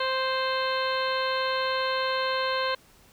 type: harmonic tone with a mistuned harmonic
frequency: 523.3 Hz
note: C5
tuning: in tune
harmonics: 1 / 2 / 3 / 4 / 5 / 6 / 7 / 8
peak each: -29 / -29 / -32 / -38 / -38 / -37 / -40 / -35 dBFS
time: 0-2.75 s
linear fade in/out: 5 ms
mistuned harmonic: 6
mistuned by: -29 cents
effects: pink hiss -57 dBFS RMS until 3.12 s